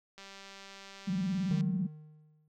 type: click train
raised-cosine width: 0.2 ms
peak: -32 dBFS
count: 281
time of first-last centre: 0.18-1.609 s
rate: 196 Hz
type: tone with vibrato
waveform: sine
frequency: 185 Hz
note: F#3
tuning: in tune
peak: -29 dBFS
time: 1.07-1.87 s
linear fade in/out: 10 ms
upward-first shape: square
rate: 18 Hz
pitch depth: 120 cents each way
type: tone with exponential decay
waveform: triangle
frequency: 153.3 Hz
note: D#3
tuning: 25 cents flat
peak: -26 dBFS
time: 1.51-2.48 s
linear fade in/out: 2 ms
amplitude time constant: 210 ms
effects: none